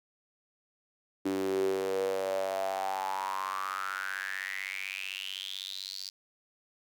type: tone with high-pass filter sweep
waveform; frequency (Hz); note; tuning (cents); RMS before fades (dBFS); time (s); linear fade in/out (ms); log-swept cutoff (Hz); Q
sawtooth; 95.8; G2; -39; -34; 1.25-6.1; 10; 310 to 4700; 8.3
effects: none